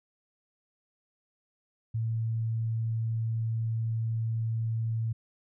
sine tone, 113 Hz, A2, 47 cents sharp, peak -27 dBFS, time 1.94-5.13 s, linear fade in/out 10 ms, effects none

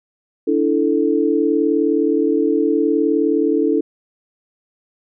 sine chord, D suspended second, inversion none, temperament equal with one note detuned, 290.3 / 329.6 / 440 Hz, D4 / E4 / A4, -20 / 0 / 0 cents, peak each -18 dBFS, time 0.47-3.81 s, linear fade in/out 10 ms, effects none

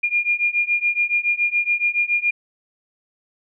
sine beating tone pair, 2412 / 2419.1 Hz, D7 / D#7, +46 / -49 cents, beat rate 7.1 Hz, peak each -21 / -20 dBFS, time 0.03-2.31 s, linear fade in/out 10 ms, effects none

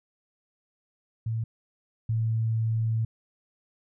sine tone pair in turn, 112.9 / 112.3 Hz, A2 / A2, +45 / +36 cents, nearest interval unison, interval 9 cents, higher first, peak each -26 / -23 dBFS, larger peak second, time 1.26-1.44 / 2.09-3.05 s, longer second, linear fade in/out 5 ms, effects none

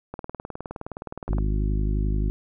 click train, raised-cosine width 1 ms, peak -19 dBFS, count 25, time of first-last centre 0.14-1.384 s, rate 19.3 Hz
harmonic tone, 51.5 Hz, G#1, 14 cents flat, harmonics 1 / 2 / 3 / 4 / 5 / 6 / 7, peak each -22 / -30 / -32 / -35 / -36 / -39 / -39 dBFS, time 1.29-2.3 s, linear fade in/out 0 ms
effects none

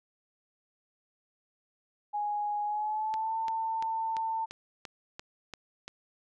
sine tone with pitch glide, 830.6 to 895.4 Hz, G#5 to A5, 0 to +30 cents, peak -29 dBFS, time 2.13-4.46 s, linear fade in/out 20 ms, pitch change +130 cents, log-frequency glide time 2.64-3.36 s
click train, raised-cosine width 0.2 ms, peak -23 dBFS, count 9, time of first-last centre 3.14-5.88 s, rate 2.92 Hz
effects none

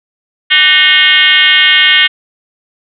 sine tone with frequency modulation, 2508 Hz, D#7, 13 cents sharp, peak -4 dBFS, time 0.5-2.08 s, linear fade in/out 20 ms, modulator 335 Hz, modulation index 2.7, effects none

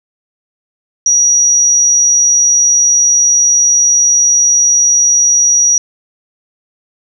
sine tone, 5780 Hz, F#8, 41 cents flat, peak -6 dBFS, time 1.06-5.78 s, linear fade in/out 2 ms, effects none

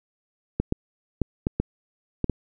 clicks, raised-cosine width 3 ms, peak -9 dBFS, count 7, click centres 0.6 / 0.724 / 1.217 / 1.469 / 1.6 / 2.243 / 2.297 s, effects none

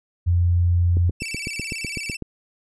sine tone, 87.31 Hz, F2, in tune, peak -15 dBFS, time 0.26-1.11 s, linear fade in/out 20 ms
click train, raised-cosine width 3 ms, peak -16 dBFS, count 11, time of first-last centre 0.97-2.223 s, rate 7.98 Hz
sawtooth tone with vibrato, 2472 Hz, D#7, 12 cents flat, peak -25 dBFS, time 1.2-2.17 s, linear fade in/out 10 ms, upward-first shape square, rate 18 Hz, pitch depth 130 cents each way
effects resampled to 24000 Hz

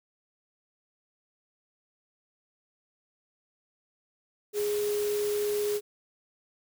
sine tone in noise, 415.3 Hz, G#4, in tune, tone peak -26 dBFS, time 4.53-5.81 s, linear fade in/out 50 ms, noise white, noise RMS -39 dBFS, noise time 4.53-5.81 s, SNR +10 dB, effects none

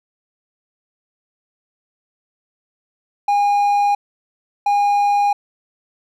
triangle tone pair in turn, 815 / 815 Hz, G#5 / G#5, -33 / -33 cents, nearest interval unison, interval 0 cents, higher neither, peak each -11 dBFS, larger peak neither, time 3.28-3.95 / 4.66-5.33 s, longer neither, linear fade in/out 5 ms, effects none

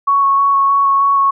sine tone with vibrato, 1108.7 Hz, C#6, in tune, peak -9 dBFS, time 0.07-1.31 s, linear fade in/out 10 ms, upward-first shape square, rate 3.2 Hz, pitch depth 9 cents each way, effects none

